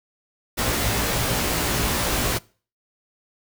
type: noise with comb filter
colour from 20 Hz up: pink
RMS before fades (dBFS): -23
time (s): 0.57-2.39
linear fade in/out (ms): 20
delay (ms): 17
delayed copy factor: +0.7
effects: noise-tail reverb RT60 0.4 s tail -23 dB re dry